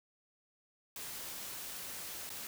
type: noise with dropouts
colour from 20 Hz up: white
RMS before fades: -44 dBFS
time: 0.96-2.47 s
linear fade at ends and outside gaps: 1 ms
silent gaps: 2.293-2.302 s
effects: none